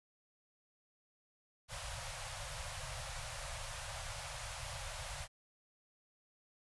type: band-stop noise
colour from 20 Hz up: pink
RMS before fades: -44 dBFS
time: 1.68-5.28 s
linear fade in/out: 50 ms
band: 150 to 520 Hz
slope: 96 dB/octave
effects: resampled to 24000 Hz